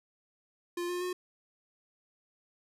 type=tone with pitch steps; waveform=square; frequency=349.2 / 355.5 / 361.9 Hz; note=F4 / F4 / F#4; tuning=0 / +31 / -38 cents; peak=-33 dBFS; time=0.77-1.13 s; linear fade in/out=5 ms; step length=120 ms; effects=resampled to 32000 Hz